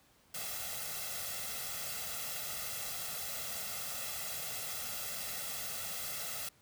white noise with comb filter, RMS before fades -40 dBFS, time 0.34-6.49 s, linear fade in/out 5 ms, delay 1.5 ms, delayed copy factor +0.8, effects pink hiss -66 dBFS RMS until 6.61 s + high-pass 60 Hz 12 dB/octave

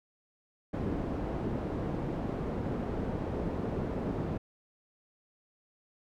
white low-pass noise, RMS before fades -34 dBFS, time 0.73-4.38 s, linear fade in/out 10 ms, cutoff 370 Hz, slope 12 dB/octave, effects none

